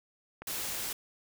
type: click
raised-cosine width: 0.5 ms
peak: -27 dBFS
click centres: 0.42 s
type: noise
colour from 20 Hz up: white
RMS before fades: -36 dBFS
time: 0.47-0.93 s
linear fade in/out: 5 ms
effects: none